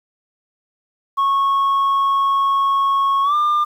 sine tone with pitch glide, 1100 to 1199.6 Hz, C#6 to D6, -14 to +36 cents, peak -11 dBFS, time 1.17-3.65 s, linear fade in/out 20 ms, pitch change +150 cents, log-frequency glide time 3.23-3.35 s, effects tanh soft clip ceiling -13 dBFS + 8-bit

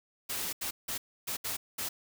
white noise bursts at uneven times, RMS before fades -35 dBFS, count 6, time 0.29-0.53 / 0.61-0.71 / 0.88-0.98 / 1.27-1.37 / 1.44-1.57 / 1.78-1.89 s, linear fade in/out 10 ms, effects none

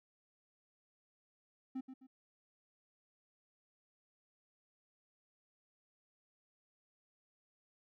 triangle tone with echo, 261.4 Hz, C4, 1 cent flat, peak -36 dBFS, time 1.75-1.81 s, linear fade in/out 10 ms, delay 130 ms, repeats 2, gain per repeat -9 dB, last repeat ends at 2.07 s, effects none

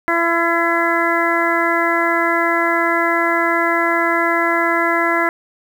harmonic tone, 337.3 Hz, E4, 40 cents sharp, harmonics 1 / 2 / 3 / 4 / 5 / 6, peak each -21 / -21 / -21 / -21 / -21 / -21 dBFS, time 0.08-5.29 s, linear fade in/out 0 ms, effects 7-bit

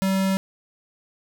square tone, 191.9 Hz, G3, 37 cents flat, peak -20 dBFS, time 0.02-0.37 s, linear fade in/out 0 ms, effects none

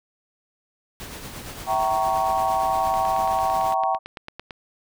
pink noise with tremolo, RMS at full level -35 dBFS, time 1-3.74 s, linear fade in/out 0 ms, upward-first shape triangle, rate 8.7 Hz, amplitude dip 45%
sine chord, E diminished seventh, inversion none, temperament equal with one note detuned, 659.3 / 769.6 / 932.3 / 1108.7 Hz, E5 / G5 / Bb5 / Db6, 0 / -32 / 0 / 0 cents, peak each -27 / -22 / -26 / -27 dBFS, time 1.66-3.99 s, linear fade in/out 50 ms
click train, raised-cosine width 0.3 ms, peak -19 dBFS, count 15, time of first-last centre 2.94-4.508 s, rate 8.93 Hz
effects none

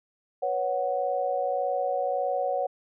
sine chord, B suspended second, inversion none, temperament just, 493.9 / 555.6 / 740.8 Hz, B4 / C#5 / F#5, 0 / +4 / +2 cents, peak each -32 / -28 / -28 dBFS, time 0.42-2.67 s, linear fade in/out 10 ms, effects none

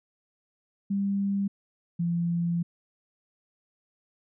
sine tone pair in turn, 198.5 / 170.97 Hz, G3 / F3, +22 / -37 cents, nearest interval minor third, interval 259 cents, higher first, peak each -24 dBFS, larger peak neither, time 0.9-1.48 / 1.99-2.63 s, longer second, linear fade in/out 10 ms, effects none

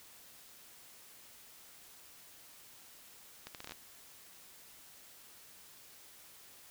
accelerating click train, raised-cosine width 0.2 ms, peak -27 dBFS, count 8, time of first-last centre 3.47-3.721 s, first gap 78 ms, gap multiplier 0.72, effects white hiss -57 dBFS RMS until 6.7 s

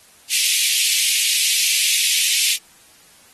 pink high-pass noise, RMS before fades -18 dBFS, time 0.29-2.58 s, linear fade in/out 50 ms, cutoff 2300 Hz, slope 48 dB/octave, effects white hiss -50 dBFS RMS until 3.33 s + AAC 32 kbps

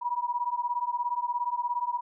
sine beating tone pair, 959 / 976 Hz, A#5 / B5, +49 / -21 cents, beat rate 17 Hz, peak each -30 dBFS, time 0.01-2.01 s, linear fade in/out 20 ms, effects none

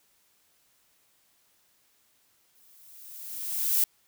violet noise with exponential growth, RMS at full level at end -22 dBFS, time 2.55-3.84 s, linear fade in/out 2 ms, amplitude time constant 280 ms, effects white hiss -67 dBFS RMS until 4.07 s

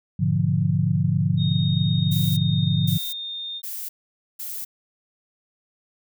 sine chord, G# diminished seventh, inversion none, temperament equal, 103.83 / 123.47 / 146.83 / 174.61 Hz, G#2 / B2 / D3 / F3, 0 / 0 / 0 / 0 cents, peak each -24 / -27 / -22 / -23 dBFS, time 0.19-2.98 s, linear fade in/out 10 ms
sine tone with pitch glide, 3715 to 3647 Hz, A#7 to A#7, -7 to -39 cents, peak -29 dBFS, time 1.37-3.62 s, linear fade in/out 50 ms, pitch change -32 cents, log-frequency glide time 2.09-3.31 s
violet noise bursts, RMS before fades -32 dBFS, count 4, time 2.11-4.65 s, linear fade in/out 10 ms, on 260 ms, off 500 ms
effects none

